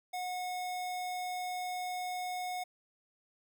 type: tone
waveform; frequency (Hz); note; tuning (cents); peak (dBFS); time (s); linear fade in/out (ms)
square; 728; F#5; -28; -36; 0.13-2.64; 10
effects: none